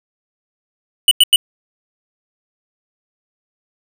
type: tone bursts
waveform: square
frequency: 2960 Hz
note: F#7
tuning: in tune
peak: -6 dBFS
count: 3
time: 1.08-1.36 s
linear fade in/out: 2 ms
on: 32 ms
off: 92 ms
effects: none